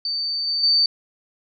sine tone with level steps, 4578 Hz, D8, 45 cents flat, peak -22 / -20 / -14 dBFS, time 0.05-0.86 s, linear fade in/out 2 ms, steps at 0.47 / 0.63 s, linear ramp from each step 5 ms, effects none

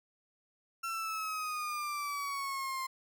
35% pulse exponential sweep, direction down, 1355 to 1046.5 Hz, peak -33 dBFS, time 0.83-2.87 s, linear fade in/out 10 ms, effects none

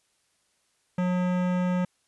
sine tone with hard clipping, 180.6 Hz, F#3, 42 cents flat, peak -25 dBFS, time 0.98-1.85 s, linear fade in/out 5 ms, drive 18 dB, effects white hiss -70 dBFS RMS until 2.07 s + resampled to 24000 Hz

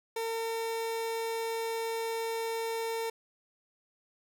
30% pulse tone, 454.3 Hz, A#4, 45 cents flat, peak -29 dBFS, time 0.16-3.1 s, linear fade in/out 5 ms, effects none

